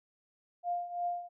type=tone with tremolo; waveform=sine; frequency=702 Hz; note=F5; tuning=9 cents sharp; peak=-29 dBFS; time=0.63-1.29 s; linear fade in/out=50 ms; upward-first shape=triangle; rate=2.9 Hz; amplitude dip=80%; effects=none